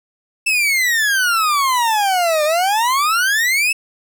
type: exponential two-way sweep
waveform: 40% pulse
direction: down then up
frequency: 2666 to 594 to 2666 Hz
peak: -13 dBFS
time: 0.46-3.73 s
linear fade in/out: 10 ms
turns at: 2.44 s
effects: none

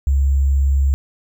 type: tone with sample-and-hold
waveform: sine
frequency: 68.7 Hz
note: C#2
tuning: 15 cents flat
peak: -12 dBFS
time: 0.07-0.94 s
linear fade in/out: 0 ms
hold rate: 7350 Hz
effects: none

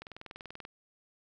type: click train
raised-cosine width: 0.3 ms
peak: -28 dBFS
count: 14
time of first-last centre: 0.02-0.651 s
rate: 20.6 Hz
effects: none

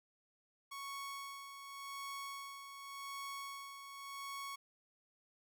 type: tone with tremolo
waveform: sawtooth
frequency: 1108.7 Hz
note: C#6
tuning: in tune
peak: -39 dBFS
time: 0.71-4.56 s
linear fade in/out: 10 ms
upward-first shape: sine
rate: 0.88 Hz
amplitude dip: 55%
effects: none

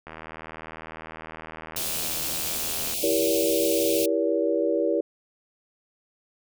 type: click train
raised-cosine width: 0.5 ms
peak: -23 dBFS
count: 230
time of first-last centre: 0.07-2.936 s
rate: 79.9 Hz
type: band-stop noise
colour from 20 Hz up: white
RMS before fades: -29 dBFS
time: 1.76-4.06 s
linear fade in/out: 5 ms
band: 770 to 2300 Hz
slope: 96 dB/octave
type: chord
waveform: sine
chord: E diminished seventh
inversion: none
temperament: just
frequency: 329.6 / 395.6 / 474.7 / 569.6 Hz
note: E4 / G4 / Bb4 / Db5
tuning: 0 / +16 / +31 / +47 cents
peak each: -26 / -28 / -26 / -26 dBFS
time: 3.03-5.01 s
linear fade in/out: 5 ms
effects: none

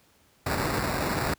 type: noise with sample-and-hold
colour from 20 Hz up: pink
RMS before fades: -27 dBFS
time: 0.46-1.34 s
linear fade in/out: 5 ms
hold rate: 3150 Hz
effects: pink hiss -62 dBFS RMS until 1.38 s + high-pass 60 Hz 12 dB/octave

